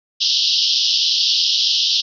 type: band-pass noise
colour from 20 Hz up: white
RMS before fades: -17 dBFS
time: 0.2-2.02 s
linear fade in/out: 20 ms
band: 2900 to 5500 Hz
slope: 96 dB/octave
effects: none